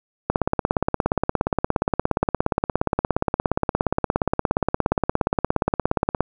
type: click train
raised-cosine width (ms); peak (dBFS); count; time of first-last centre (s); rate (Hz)
1; -4; 102; 0.3-6.206; 17.1
effects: none